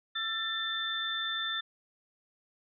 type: tone cluster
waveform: sine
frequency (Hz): 1343 / 1776 / 3547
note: E6 / A6 / A7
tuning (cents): +32 / +16 / +13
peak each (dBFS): -39 / -36 / -33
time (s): 0.15-1.61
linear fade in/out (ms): 10
effects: none